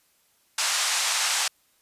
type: band-pass noise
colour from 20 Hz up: white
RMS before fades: -25 dBFS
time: 0.58-1.48 s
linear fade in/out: 5 ms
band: 730 to 8300 Hz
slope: 24 dB/octave
effects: white hiss -65 dBFS RMS until 1.81 s + resampled to 32000 Hz